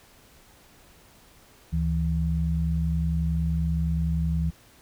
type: tone pair together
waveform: sine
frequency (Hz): 72.49 / 163.2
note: D2 / E3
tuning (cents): -22 / -17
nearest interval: octave + major second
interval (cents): 1405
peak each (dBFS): -25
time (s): 1.72-4.51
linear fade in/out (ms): 20
effects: pink hiss -55 dBFS RMS until 4.81 s